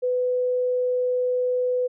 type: tone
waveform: sine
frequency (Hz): 499.5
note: B4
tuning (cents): +20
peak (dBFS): -20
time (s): 0.02-1.88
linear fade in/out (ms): 20
effects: none